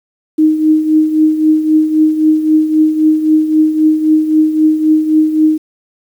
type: tone with tremolo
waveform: sine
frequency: 311.1 Hz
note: D#4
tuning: in tune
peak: -4 dBFS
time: 0.38-5.58 s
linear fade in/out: 10 ms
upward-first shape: triangle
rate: 3.8 Hz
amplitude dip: 70%
effects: 7-bit